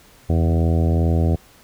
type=harmonic tone with a mistuned harmonic; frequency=82.41 Hz; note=E2; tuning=in tune; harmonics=1 / 2 / 3 / 4 / 5 / 6 / 7 / 8 / 9; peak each=-16 / -22 / -26 / -28 / -30 / -32 / -33 / -34 / -35 dBFS; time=0.29-1.36 s; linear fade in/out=10 ms; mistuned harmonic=1; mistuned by=+46 cents; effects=pink hiss -50 dBFS RMS until 1.63 s